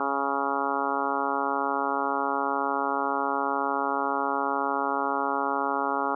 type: harmonic tone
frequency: 139 Hz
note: C#3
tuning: 5 cents sharp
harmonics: 2 / 3 / 4 / 5 / 6 / 7 / 8 / 9 / 10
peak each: -34 / -34 / -36 / -35 / -30 / -33 / -32 / -33 / -34 dBFS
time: 0-6.15 s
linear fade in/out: 2 ms
effects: none